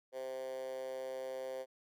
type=tone with high-pass filter; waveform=10% pulse; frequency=130.81 Hz; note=C3; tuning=in tune; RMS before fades=-42 dBFS; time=0.12-1.66 s; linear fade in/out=50 ms; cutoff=490 Hz; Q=7.4; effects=none